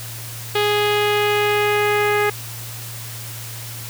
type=tone with low-pass filter sweep; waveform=sawtooth; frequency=415.3 Hz; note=G#4; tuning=in tune; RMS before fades=-18 dBFS; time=0.55-2.3 s; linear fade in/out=5 ms; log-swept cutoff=3400 to 2100 Hz; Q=2.4; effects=added 115 Hz sine -33 dBFS peak until 3.89 s + white hiss -34 dBFS RMS until 3.89 s